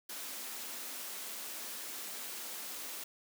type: high-pass noise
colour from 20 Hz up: white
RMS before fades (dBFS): -43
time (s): 0.09-3.04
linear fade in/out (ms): 5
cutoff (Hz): 200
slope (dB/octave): 48
effects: none